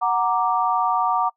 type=chord; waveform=sine; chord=Gb augmented; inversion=none; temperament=equal; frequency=740 / 932.3 / 1174.7 Hz; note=Gb5 / Bb5 / D6; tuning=0 / 0 / 0 cents; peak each=-22 dBFS; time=0.01-1.3 s; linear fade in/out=20 ms; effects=noise-tail reverb RT60 0.1 s tail -23 dB re dry